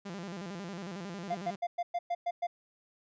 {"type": "tone with vibrato", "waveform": "sawtooth", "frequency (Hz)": 185, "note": "F#3", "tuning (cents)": 0, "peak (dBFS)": -35, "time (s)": [0.05, 1.56], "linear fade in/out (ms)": 10, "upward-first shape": "square", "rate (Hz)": 11, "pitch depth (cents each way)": 140}
{"type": "tone bursts", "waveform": "triangle", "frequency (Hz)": 697, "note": "F5", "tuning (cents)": -4, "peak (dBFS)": -27, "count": 8, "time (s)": [1.3, 2.47], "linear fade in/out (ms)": 10, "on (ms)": 50, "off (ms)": 110}
{"effects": ["resampled to 16000 Hz"]}